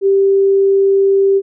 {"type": "tone", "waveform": "sine", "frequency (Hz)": 392, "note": "G4", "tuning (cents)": 0, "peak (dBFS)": -8, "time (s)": [0.01, 1.42], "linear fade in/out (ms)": 50, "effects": []}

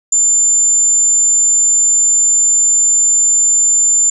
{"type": "tone", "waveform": "sine", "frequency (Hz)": 7160, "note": "A8", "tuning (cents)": 29, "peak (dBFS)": -8, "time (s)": [0.12, 4.1], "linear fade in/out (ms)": 5, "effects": []}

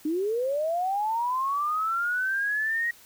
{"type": "linear sweep", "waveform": "sine", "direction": "up", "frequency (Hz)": [293.7, 1898], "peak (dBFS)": -24, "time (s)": [0.05, 2.91], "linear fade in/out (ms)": 5, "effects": ["white hiss -53 dBFS RMS until 3.05 s"]}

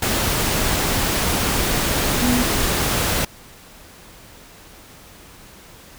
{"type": "tone in noise", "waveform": "sine", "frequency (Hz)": 246.2, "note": "B3", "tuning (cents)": -5, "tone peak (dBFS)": -17, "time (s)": [2.22, 2.43], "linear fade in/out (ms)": 5, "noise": "pink", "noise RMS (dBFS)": -20, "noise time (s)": [0.02, 3.25], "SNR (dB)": 0, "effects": ["pink hiss -44 dBFS RMS until 5.98 s"]}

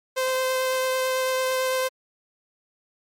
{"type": "tone with vibrato", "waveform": "sawtooth", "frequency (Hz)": 518, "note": "C5", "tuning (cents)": -17, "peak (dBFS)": -18, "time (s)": [0.16, 1.89], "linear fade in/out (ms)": 20, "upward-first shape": "triangle", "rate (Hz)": 9, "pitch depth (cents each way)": 10, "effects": ["MP3 64 kbps"]}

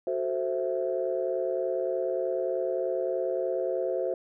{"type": "chord", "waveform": "sine", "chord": "F# half-diminished seventh", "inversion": "none", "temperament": "equal", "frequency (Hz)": [370, 440, 523.3, 659.3], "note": ["F#4", "A4", "C5", "E5"], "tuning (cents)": [0, 0, 0, 0], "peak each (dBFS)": [-31, -35, -29, -33], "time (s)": [0.07, 4.14], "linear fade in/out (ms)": 2, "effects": ["tanh soft clip ceiling -16 dBFS"]}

